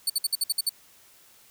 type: tone bursts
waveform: 20% pulse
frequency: 4475 Hz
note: C#8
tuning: 16 cents sharp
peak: -16 dBFS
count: 8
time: 0.07-0.694 s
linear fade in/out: 5 ms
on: 29 ms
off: 56 ms
effects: white hiss -56 dBFS RMS until 1.5 s